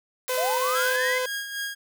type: high-pass noise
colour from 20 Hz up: white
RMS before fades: -34 dBFS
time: 0.28-0.96 s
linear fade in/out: 0 ms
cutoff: 470 Hz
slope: 96 dB/octave
type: tone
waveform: sawtooth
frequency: 508 Hz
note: B4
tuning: 49 cents sharp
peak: -21 dBFS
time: 0.29-1.26 s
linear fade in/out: 5 ms
type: linear sweep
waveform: sine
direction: up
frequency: 597 to 2101 Hz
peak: -25 dBFS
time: 0.37-1.19 s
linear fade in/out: 10 ms
type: tone with tremolo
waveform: sawtooth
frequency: 1633 Hz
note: G#6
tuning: 30 cents flat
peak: -24 dBFS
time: 0.74-1.75 s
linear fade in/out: 20 ms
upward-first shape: sine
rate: 3.7 Hz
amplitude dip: 55%
effects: none